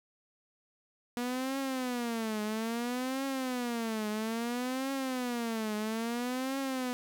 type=tone with vibrato; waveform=sawtooth; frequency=240 Hz; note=B3; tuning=49 cents flat; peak=-28 dBFS; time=1.17-6.93 s; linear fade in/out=0 ms; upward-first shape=triangle; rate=0.6 Hz; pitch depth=230 cents each way; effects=11-bit